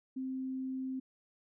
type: tone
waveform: sine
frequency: 261.6 Hz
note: C4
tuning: in tune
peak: -35 dBFS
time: 0.16-1 s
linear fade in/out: 10 ms
effects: none